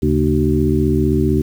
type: harmonic tone with a mistuned harmonic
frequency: 75.5 Hz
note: D2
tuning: 48 cents sharp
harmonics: 1 / 2 / 3 / 4 / 5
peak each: -19 / -19 / -19 / -19 / -19 dBFS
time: 0.02-1.42 s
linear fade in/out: 10 ms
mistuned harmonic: 2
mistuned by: -140 cents
effects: 7-bit